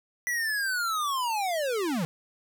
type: linear sweep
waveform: square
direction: down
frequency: 1975.5 to 146.83 Hz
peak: -27 dBFS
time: 0.27-2.05 s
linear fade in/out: 0 ms
effects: none